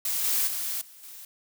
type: noise with level steps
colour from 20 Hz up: blue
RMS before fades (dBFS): -28 / -25 / -31 / -50 / -44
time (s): 0.05-1.25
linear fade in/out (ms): 2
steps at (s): 0.24 / 0.47 / 0.81 / 1.03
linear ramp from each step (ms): 5
effects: none